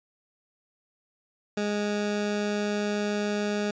20% pulse tone, 207.2 Hz, G#3, 4 cents flat, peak -21 dBFS, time 1.57-3.71 s, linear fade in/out 5 ms, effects resampled to 16000 Hz

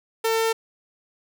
sawtooth tone, 450.2 Hz, A4, 40 cents sharp, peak -16 dBFS, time 0.24-0.53 s, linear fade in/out 10 ms, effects none

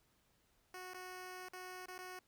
10% pulse tone with dropouts, 367.2 Hz, F#4, 13 cents flat, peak -39 dBFS, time 0.74-2.19 s, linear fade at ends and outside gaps 2 ms, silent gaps 0.936-0.944 / 1.486-1.533 / 1.858-1.883 / 1.98-1.988 s, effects pink hiss -75 dBFS RMS until 2.27 s

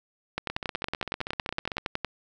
two click trains, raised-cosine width 0.3 ms, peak -16 / -12 dBFS, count 21 / 19, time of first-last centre 0.5-1.782 / 0.38-2.047 s, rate 15.6 / 10.8 Hz, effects none

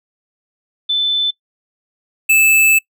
sine / square tone pair in turn, 3520 / 2625 Hz, A7 / E7, 0 / -8 cents, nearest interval perfect fourth, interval 508 cents, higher first, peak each -13 / -9 dBFS, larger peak second, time 0.89-1.31 / 2.29-2.79 s, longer second, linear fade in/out 10 ms, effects noise-tail reverb RT60 0.1 s tail -23 dB re dry

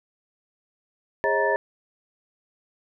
sine tone cluster, 410.9 / 542 / 634 / 941 / 1758 Hz, G#4 / C#5 / D#5 / A#5 / A6, -18 / -39 / +32 / +16 / -2 cents, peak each -26 dBFS, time 1.24-1.56 s, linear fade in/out 0 ms, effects none

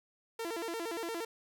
sawtooth tone with vibrato, 392 Hz, G4, in tune, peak -32 dBFS, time 0.39-1.25 s, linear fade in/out 5 ms, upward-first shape square, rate 8.6 Hz, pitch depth 260 cents each way, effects none

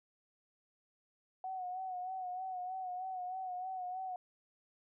sine tone with vibrato, 740 Hz, F#5, in tune, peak -38 dBFS, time 1.44-4.16 s, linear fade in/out 2 ms, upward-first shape sine, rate 3.2 Hz, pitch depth 45 cents each way, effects none

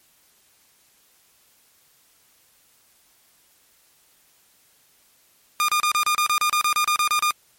sawtooth tone bursts, 1213 Hz, D#6, 44 cents flat, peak -14 dBFS, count 15, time 5.6-7.308 s, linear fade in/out 0 ms, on 84 ms, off 32 ms, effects white hiss -59 dBFS RMS until 7.58 s + MP3 64 kbps

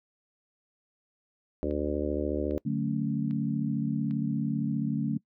harmonic tone, 74 Hz, D2, 14 cents sharp, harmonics 1 / 3 / 4 / 5 / 6 / 7 / 8, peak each -35 / -37 / -32 / -33 / -37 / -36 / -37 dBFS, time 1.63-2.58 s, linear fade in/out 0 ms
click train, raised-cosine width 0.3 ms, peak -36 dBFS, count 4, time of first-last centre 1.71-4.11 s, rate 1.25 Hz
sine chord, D major seventh, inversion none, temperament equal, 146.83 / 185 / 220 / 277.2 Hz, D3 / F#3 / A3 / C#4, 0 / 0 / 0 / 0 cents, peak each -31 / -35 / -30 / -33 dBFS, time 2.65-5.18 s, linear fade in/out 10 ms
effects noise-tail reverb RT60 0.1 s tail -23 dB re dry

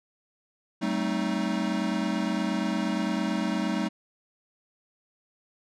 square chord, A half-diminished seventh, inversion third, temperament equal with one note detuned, 191.3 / 220 / 261.6 / 311.1 Hz, G3 / A3 / C4 / Eb4, -42 / 0 / 0 / 0 cents, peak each -31 / -31 / -35 / -32 dBFS, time 0.81-3.89 s, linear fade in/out 20 ms, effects low-pass 6000 Hz 12 dB/octave

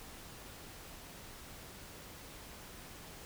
silence, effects pink hiss -51 dBFS RMS until 3.25 s

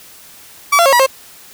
30% pulse tone with pitch steps, 1147 / 683 / 545 / 967 / 533 Hz, D6 / F5 / C#5 / B5 / C5, -41 / -39 / -29 / -37 / +32 cents, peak -5 dBFS, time 0.72-1.065 s, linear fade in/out 10 ms, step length 69 ms, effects white hiss -40 dBFS RMS until 1.53 s

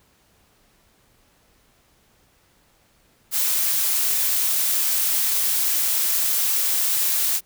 blue noise, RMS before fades -21 dBFS, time 3.31-7.41 s, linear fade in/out 50 ms, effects pink hiss -60 dBFS RMS until 7.45 s

